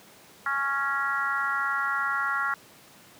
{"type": "harmonic tone with a mistuned harmonic", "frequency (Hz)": 277.2, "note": "C#4", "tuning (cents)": 0, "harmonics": [3, 4, 5, 6, 7], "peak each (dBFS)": [-37, -31, -27, -33, -34], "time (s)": [0.46, 2.54], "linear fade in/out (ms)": 2, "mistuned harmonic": 7, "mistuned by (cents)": -16, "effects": ["pink hiss -52 dBFS RMS until 3.19 s", "high-pass 150 Hz 12 dB/octave"]}